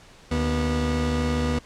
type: tone pair together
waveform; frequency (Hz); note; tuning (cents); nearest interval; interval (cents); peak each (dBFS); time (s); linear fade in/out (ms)
30% pulse; 75.8 / 243.9; D#2 / B3; -45 / -21; octave + minor sixth; 2024; -22; 0.31-1.59; 5
effects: pink hiss -50 dBFS RMS until 1.65 s + low-pass 7000 Hz 12 dB/octave